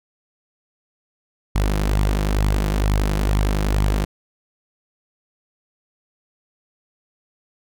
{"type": "tone with flanger", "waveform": "sawtooth", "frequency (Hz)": 50.8, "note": "G#1", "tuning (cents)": -38, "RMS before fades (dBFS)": -19, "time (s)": [1.55, 4.05], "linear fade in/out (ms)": 10, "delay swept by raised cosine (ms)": [0.89, 5.99], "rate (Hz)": 2.2, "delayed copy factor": 0.5, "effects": []}